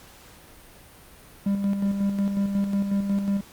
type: tone with tremolo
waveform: triangle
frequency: 199 Hz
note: G3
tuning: 26 cents sharp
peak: -18 dBFS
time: 1.46-3.41 s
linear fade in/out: 5 ms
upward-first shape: square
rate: 5.5 Hz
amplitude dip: 45%
effects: pink hiss -49 dBFS RMS until 3.52 s + Opus 48 kbps